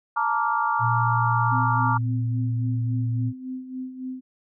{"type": "chord", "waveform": "sine", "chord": "Bb major seventh", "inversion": "third", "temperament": "just", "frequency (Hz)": [874.1, 932.3, 1165.4, 1398.5], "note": ["A5", "Bb5", "D6", "F6"], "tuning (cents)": [-12, 0, -14, 2], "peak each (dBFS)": [-27, -25, -25, -28], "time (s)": [0.16, 1.98], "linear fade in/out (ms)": 10}
{"type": "tone", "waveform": "sine", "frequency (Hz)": 116.5, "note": "A#2", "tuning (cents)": -1, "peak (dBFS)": -22, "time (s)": [0.79, 3.33], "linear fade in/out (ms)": 50}
{"type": "tone with tremolo", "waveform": "sine", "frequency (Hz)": 257.5, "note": "C4", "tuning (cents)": -28, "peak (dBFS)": -28, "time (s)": [1.51, 4.21], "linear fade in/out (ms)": 20, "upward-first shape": "sine", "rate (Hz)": 3.6, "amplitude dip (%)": 65}
{"effects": []}